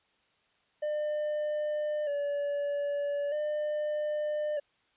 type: tone with vibrato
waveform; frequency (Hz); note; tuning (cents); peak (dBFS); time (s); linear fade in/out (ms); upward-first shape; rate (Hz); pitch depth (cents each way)
triangle; 587.3; D5; 0; -27; 0.82-4.6; 10; square; 0.4; 40
effects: white hiss -70 dBFS RMS until 4.96 s + resampled to 8000 Hz